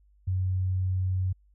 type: tone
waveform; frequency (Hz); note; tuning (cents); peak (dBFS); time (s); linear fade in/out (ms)
sine; 93; F#2; +9; -24; 0.27-1.33; 10
effects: added 50 Hz sine -58 dBFS peak until 1.54 s